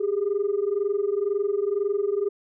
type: tone pair together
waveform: sine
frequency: 392 / 414 Hz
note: G4 / G#4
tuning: 0 / -5 cents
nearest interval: minor second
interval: 95 cents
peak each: -24 / -23 dBFS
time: 0-2.29 s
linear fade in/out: 10 ms
effects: tanh soft clip ceiling -17 dBFS